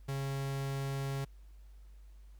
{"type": "tone", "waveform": "45% pulse", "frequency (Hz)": 137.1, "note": "C#3", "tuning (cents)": -19, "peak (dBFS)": -34, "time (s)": [0.08, 1.25], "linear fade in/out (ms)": 10, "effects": ["added 50 Hz sine -51 dBFS peak until 2.39 s", "pink hiss -72 dBFS RMS until 2.39 s"]}